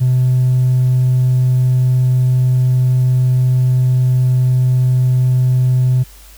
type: tone with hard clipping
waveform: sine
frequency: 127.2 Hz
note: C3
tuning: 48 cents flat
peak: -10 dBFS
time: 0-6.04 s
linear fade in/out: 20 ms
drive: 1 dB
effects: added 50 Hz sine -39 dBFS peak until 6.37 s + white hiss -43 dBFS RMS until 6.37 s